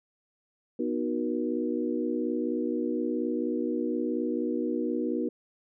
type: chord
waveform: sine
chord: B major seventh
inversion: none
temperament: equal with one note detuned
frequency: 246.9 / 311.1 / 370 / 477.3 Hz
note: B3 / D#4 / F#4 / A#4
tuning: 0 / 0 / 0 / +41 cents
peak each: -31 / -31 / -33 / -34 dBFS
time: 0.79-5.29 s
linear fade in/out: 5 ms
effects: none